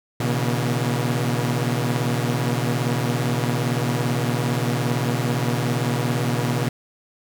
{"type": "tone cluster", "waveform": "sawtooth", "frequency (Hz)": [121.2, 138.8, 159.8, 237.4], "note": ["B2", "C#3", "D#3", "A#3"], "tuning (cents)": [-32, 3, 47, 32], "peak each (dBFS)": [-19, -22, -25, -25], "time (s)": [0.2, 6.69], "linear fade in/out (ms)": 5, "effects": []}